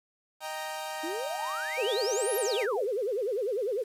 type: chord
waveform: sawtooth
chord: Eb major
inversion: none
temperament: equal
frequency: 622.3 / 784 / 932.3 Hz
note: Eb5 / G5 / Bb5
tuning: 0 / 0 / 0 cents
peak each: -35 dBFS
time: 0.4-2.67 s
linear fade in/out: 50 ms
type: exponential two-way sweep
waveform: sine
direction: up then down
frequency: 304.3 to 12000 to 447.8 Hz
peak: -33 dBFS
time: 1.03-2.85 s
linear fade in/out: 10 ms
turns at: 2.37 s
type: tone with vibrato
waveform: sine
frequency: 453.1 Hz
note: A#4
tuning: 49 cents flat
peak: -27 dBFS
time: 1.77-3.84 s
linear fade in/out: 20 ms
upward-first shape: sine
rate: 10 Hz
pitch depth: 270 cents each way
effects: resampled to 32000 Hz + 9-bit